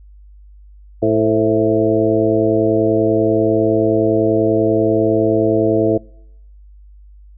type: harmonic tone with a mistuned harmonic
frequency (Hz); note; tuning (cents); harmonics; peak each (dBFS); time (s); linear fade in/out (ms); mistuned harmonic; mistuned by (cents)
110; A2; 0; 1 / 2 / 3 / 4 / 5 / 6; -22 / -24 / -16 / -17 / -20 / -19; 1.02-5.98; 10; 5; -62
effects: noise-tail reverb RT60 0.8 s tail -26 dB re dry + added 50 Hz sine -39 dBFS peak until 7.37 s